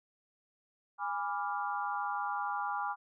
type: chord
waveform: sine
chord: G# diminished seventh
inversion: none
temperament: equal with one note detuned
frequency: 821.5 / 987.8 / 1174.7 / 1396.9 Hz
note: G#5 / B5 / D6 / F6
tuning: -19 / 0 / 0 / 0 cents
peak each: -36 / -39 / -38 / -40 dBFS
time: 0.98-2.96 s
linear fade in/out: 50 ms
effects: none